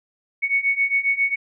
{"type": "beating tone pair", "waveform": "sine", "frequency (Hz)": [2217, 2224.4], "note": ["C#7", "C#7"], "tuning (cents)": [0, 5], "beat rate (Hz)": 7.4, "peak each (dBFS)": [-22, -20], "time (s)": [0.42, 1.36], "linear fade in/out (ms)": 20, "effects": []}